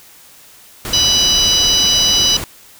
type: noise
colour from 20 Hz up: pink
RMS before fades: -24 dBFS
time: 0.85-2.44 s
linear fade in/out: 0 ms
type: harmonic tone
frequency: 987.8 Hz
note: B5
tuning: in tune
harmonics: 3 / 4 / 5 / 6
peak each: -15 / -16 / -17 / -17 dBFS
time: 0.93-2.37 s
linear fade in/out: 5 ms
effects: white hiss -43 dBFS RMS until 2.79 s